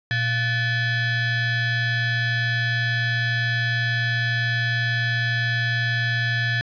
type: ring-modulated tone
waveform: 45% pulse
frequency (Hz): 811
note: G#5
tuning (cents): -41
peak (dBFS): -17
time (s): 0.11-6.61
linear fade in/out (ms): 0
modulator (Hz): 930
effects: resampled to 11025 Hz + 8-bit